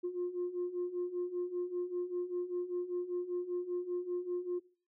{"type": "beating tone pair", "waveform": "sine", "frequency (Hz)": [352.5, 357.6], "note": ["F4", "F4"], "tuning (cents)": [16, 41], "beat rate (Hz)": 5.1, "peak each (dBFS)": [-38, -34], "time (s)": [0.03, 4.6], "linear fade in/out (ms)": 20, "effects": ["noise-tail reverb RT60 0.4 s tail -19 dB re dry", "tanh soft clip ceiling -29 dBFS"]}